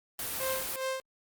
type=noise; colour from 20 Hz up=white; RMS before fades=-35 dBFS; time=0.19-0.76 s; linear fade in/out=2 ms
type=tone with tremolo; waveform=sawtooth; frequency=526 Hz; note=C5; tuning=9 cents sharp; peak=-26 dBFS; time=0.4-1 s; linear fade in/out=0 ms; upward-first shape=sine; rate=2.6 Hz; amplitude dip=95%
effects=Opus 32 kbps